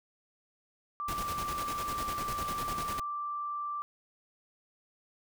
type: tone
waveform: sine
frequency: 1174.7 Hz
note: D6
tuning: in tune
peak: -33 dBFS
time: 1-3.82 s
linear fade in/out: 0 ms
type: noise with tremolo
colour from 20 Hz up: pink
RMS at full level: -38 dBFS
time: 1.08-3 s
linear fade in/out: 5 ms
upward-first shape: square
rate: 10 Hz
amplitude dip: 55%
effects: none